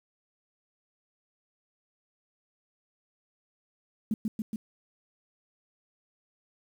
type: tone with echo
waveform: sine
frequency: 217.3 Hz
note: A3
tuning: 21 cents flat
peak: -24 dBFS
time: 4.11-4.14 s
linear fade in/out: 2 ms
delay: 140 ms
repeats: 3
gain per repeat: -2 dB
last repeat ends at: 4.56 s
effects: 9-bit